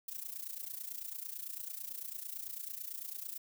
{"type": "noise with amplitude modulation", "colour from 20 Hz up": "violet", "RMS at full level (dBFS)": -40, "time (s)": [0.08, 3.38], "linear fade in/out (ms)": 5, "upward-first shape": "sine", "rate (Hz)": 29, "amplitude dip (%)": 80, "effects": []}